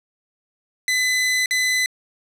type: tone with dropouts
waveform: sawtooth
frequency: 2012 Hz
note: B6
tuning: 32 cents sharp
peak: -14 dBFS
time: 0.88-1.86 s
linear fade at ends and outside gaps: 1 ms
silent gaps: 1.459-1.509 s
effects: low-pass 11000 Hz 12 dB/octave